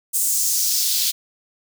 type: noise with high-pass filter sweep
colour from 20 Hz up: white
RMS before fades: -20 dBFS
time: 0.13-1.12 s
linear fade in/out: 20 ms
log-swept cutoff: 8400 to 3800 Hz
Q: 2
effects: none